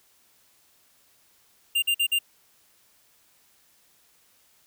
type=tone bursts; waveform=square; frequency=2794 Hz; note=F7; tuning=in tune; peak=-21 dBFS; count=4; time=1.75-2.19 s; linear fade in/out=10 ms; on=74 ms; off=48 ms; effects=white hiss -62 dBFS RMS until 4.66 s